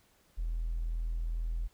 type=tone with tanh clipping; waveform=triangle; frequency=41.2 Hz; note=E1; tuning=in tune; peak=-30 dBFS; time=0.37-1.68 s; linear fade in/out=20 ms; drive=1 dB; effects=pink hiss -67 dBFS RMS until 1.73 s